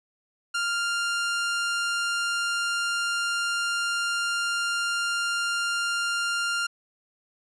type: tone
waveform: sawtooth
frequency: 1396.9 Hz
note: F6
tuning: in tune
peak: -21 dBFS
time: 0.54-6.67 s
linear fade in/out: 10 ms
effects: resampled to 22050 Hz